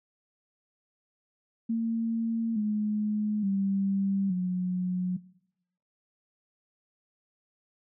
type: tone with pitch steps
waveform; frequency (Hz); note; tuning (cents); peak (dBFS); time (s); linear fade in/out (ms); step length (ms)
sine; 227.7 / 211.2 / 195.95 / 181.77; A#3 / G#3 / G3 / F#3; -40 / +29 / 0 / -30; -25; 1.69-5.17; 10; 870
effects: noise-tail reverb RT60 0.8 s tail -20 dB re dry